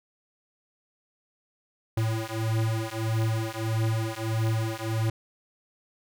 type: beating tone pair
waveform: square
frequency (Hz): 110.8 / 112.4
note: A2 / A2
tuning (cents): +13 / +37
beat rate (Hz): 1.6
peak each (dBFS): -29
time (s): 1.97-5.1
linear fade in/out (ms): 5
effects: none